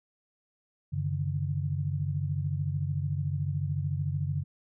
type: tone cluster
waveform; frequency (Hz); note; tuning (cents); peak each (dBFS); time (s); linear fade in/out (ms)
sine; 94.6 / 141.7 / 155.3; F#2 / C#3 / D#3; +39 / +38 / -3; -32 / -30 / -36; 0.92-4.44; 20
effects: none